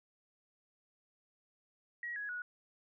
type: tone with pitch steps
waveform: sine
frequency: 1907 / 1669.8 / 1462 Hz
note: A#6 / G#6 / F#6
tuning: +39 / +9 / -21 cents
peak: -38 dBFS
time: 2.03-2.42 s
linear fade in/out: 2 ms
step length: 130 ms
effects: none